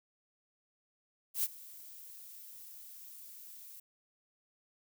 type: noise with ADSR envelope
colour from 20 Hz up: violet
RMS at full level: -30 dBFS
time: 1.34-3.8 s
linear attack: 95 ms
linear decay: 36 ms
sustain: -21 dB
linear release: 6 ms
effects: none